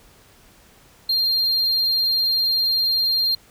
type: tone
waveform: triangle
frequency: 4195 Hz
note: C8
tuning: 4 cents sharp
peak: -16 dBFS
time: 1.09-3.35 s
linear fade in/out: 5 ms
effects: pink hiss -52 dBFS RMS until 3.5 s